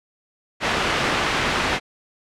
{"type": "low-pass noise", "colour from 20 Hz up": "white", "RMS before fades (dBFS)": -22, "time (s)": [0.6, 1.8], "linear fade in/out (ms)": 50, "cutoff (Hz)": 2300, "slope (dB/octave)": 12, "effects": ["low-pass 10000 Hz 12 dB/octave"]}